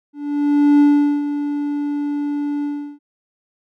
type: tone with ADSR envelope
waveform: triangle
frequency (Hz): 290.2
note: D4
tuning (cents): -21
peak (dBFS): -6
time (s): 0.13-2.99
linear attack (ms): 670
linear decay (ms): 420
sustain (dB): -11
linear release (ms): 350
effects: none